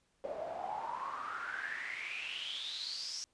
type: noise with band-pass filter sweep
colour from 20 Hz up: pink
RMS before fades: -41 dBFS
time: 0.24-3.24 s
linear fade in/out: 0 ms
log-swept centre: 560 to 5700 Hz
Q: 9.4
effects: pink hiss -75 dBFS RMS until 3.33 s + resampled to 22050 Hz